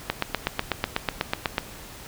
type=click train; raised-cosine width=0.3 ms; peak=-6 dBFS; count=13; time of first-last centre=0.1-1.581 s; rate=8.1 Hz; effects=pink hiss -42 dBFS RMS until 2.07 s